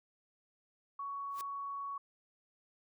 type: tone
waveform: sine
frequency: 1118 Hz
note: C#6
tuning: 14 cents sharp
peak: -38 dBFS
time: 0.99-1.98 s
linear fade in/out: 5 ms
type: noise with exponential growth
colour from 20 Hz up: white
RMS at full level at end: -45 dBFS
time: 1.29-1.41 s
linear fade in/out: 0 ms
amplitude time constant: 24 ms
effects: none